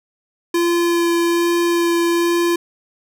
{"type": "tone with vibrato", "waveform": "square", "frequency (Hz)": 342.1, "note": "F4", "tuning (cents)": -36, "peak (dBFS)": -15, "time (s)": [0.54, 2.56], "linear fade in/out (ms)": 5, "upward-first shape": "sine", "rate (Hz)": 1.2, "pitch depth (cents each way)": 9, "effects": []}